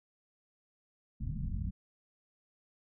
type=low-pass noise; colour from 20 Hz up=pink; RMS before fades=-36 dBFS; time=1.2-1.71 s; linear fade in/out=10 ms; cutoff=220 Hz; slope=48 dB/octave; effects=none